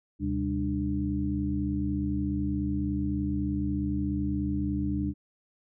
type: tone cluster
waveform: sine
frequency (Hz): 75.8 / 129.7 / 199.7 / 296.4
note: D#2 / C3 / G3 / D4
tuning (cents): -45 / -15 / +32 / +16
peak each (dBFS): -32 / -35 / -32 / -30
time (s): 0.19-5.14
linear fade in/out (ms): 50
effects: none